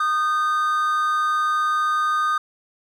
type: tone pair together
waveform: triangle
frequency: 1228 / 1547.2 Hz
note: D#6 / G6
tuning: -23 / -23 cents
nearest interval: major third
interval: 400 cents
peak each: -17 / -25 dBFS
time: 0-2.38 s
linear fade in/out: 5 ms
effects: none